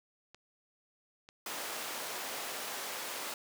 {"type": "clicks", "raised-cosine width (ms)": 0.2, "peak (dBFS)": -34, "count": 2, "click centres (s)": [0.346, 1.289]}
{"type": "high-pass noise", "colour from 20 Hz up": "pink", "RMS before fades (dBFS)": -40, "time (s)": [1.46, 3.34], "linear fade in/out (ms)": 2, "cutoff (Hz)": 490, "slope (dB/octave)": 12}
{"effects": []}